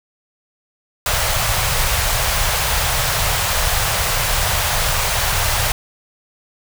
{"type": "band-stop noise", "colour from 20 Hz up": "pink", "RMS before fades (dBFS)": -18, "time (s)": [1.06, 5.72], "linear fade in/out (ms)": 2, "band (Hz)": [130, 560], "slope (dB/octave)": 24, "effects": []}